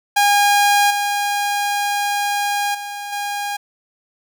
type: tone with level steps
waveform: sawtooth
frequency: 815 Hz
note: G#5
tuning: 33 cents flat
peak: -8 / -14 / -23 / -18 dBFS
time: 0.16-3.57 s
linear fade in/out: 10 ms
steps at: 0.9 / 2.74 / 3.12 s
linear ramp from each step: 10 ms
effects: none